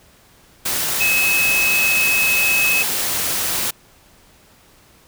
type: tone in noise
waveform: sine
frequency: 2575 Hz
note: E7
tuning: 41 cents flat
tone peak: -15 dBFS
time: 1-2.83 s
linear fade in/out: 10 ms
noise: white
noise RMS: -21 dBFS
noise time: 0.65-3.71 s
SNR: +3 dB
effects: pink hiss -51 dBFS RMS until 5.07 s